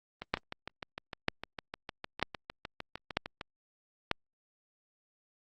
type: two click trains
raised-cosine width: 0.3 ms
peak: -22 / -10 dBFS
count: 22 / 5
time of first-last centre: 0.22-3.411 / 0.34-4.114 s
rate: 6.58 / 1.06 Hz
effects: Opus 24 kbps